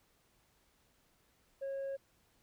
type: tone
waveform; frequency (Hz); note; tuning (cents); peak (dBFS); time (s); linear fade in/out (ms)
sine; 546; C#5; -26; -34; 1.61-1.97; 20
effects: tanh soft clip ceiling -36 dBFS + pink hiss -72 dBFS RMS until 2.42 s